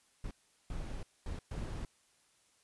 brown noise bursts at uneven times, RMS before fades -40 dBFS, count 4, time 0.24-0.31 / 0.7-1.03 / 1.26-1.39 / 1.51-1.85 s, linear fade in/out 2 ms, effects white hiss -70 dBFS RMS until 2.63 s + resampled to 24000 Hz

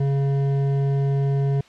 triangle tone with hard clipping, 138.59 Hz, C#3, in tune, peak -20 dBFS, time 0-1.61 s, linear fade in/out 5 ms, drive 13 dB, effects white hiss -51 dBFS RMS until 1.68 s + low-pass 4000 Hz 12 dB/octave

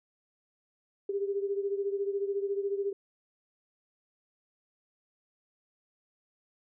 sine beating tone pair, 396.3 / 410.3 Hz, G4 / G#4, +19 / -21 cents, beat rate 14 Hz, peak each -30 / -35 dBFS, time 1.09-2.93 s, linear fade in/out 5 ms, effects none

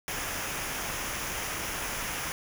pink noise with comb filter, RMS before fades -34 dBFS, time 0.08-2.32 s, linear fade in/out 0 ms, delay 0.24 ms, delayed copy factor -0.55, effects none

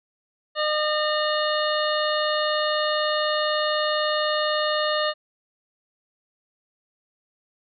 harmonic tone with a mistuned harmonic, 608 Hz, D#5, 40 cents flat, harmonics 1 / 2 / 3 / 5 / 6 / 7, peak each -24 / -27 / -29 / -31 / -32 / -32 dBFS, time 0.55-5.14 s, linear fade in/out 50 ms, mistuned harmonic 5, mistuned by -90 cents, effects none

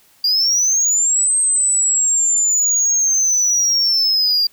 sine linear two-way sweep, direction up then down, 4750 to 8340 to 4750 Hz, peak -10 dBFS, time 0.24-4.47 s, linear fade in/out 5 ms, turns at 1.36 s, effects tanh soft clip ceiling -12 dBFS + white hiss -53 dBFS RMS until 4.52 s

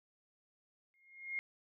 sine tone with exponential growth, 2139 Hz, C7, 38 cents sharp, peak -33 dBFS, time 0.94-1.39 s, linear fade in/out 0 ms, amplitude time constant 97 ms, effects none

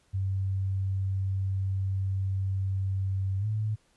sine tone with pitch glide, 96.2 to 107.36 Hz, G2 to A2, -32 to -42 cents, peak -26 dBFS, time 0.13-3.76 s, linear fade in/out 20 ms, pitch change +190 cents, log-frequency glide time 3.39-3.46 s, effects pink hiss -67 dBFS RMS until 3.96 s + resampled to 24000 Hz

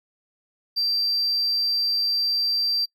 triangle tone, 4699 Hz, D8, in tune, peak -18 dBFS, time 0.76-2.86 s, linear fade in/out 20 ms, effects noise-tail reverb RT60 0.1 s tail -25 dB re dry + tanh soft clip ceiling -16 dBFS

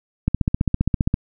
click train, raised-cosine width 5 ms, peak -5 dBFS, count 14, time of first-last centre 0.28-1.141 s, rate 15.1 Hz, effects none

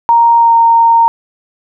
sine tone with pitch glide, 932.3 to 922.7 Hz, A#5 to A#5, 0 to -18 cents, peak -4 dBFS, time 0.09-1.08 s, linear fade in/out 0 ms, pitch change -18 cents, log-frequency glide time 0.38-0.53 s, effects none

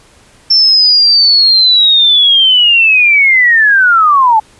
sine linear sweep, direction down, 5390 to 844 Hz, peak -4 dBFS, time 0.5-4.4 s, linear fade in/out 10 ms, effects pink hiss -44 dBFS RMS until 4.59 s + resampled to 24000 Hz

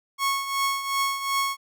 sawtooth tone with tremolo, 1100 Hz, C#6, 14 cents flat, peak -17 dBFS, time 0.18-1.57 s, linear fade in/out 50 ms, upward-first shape triangle, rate 2.7 Hz, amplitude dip 70%, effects none

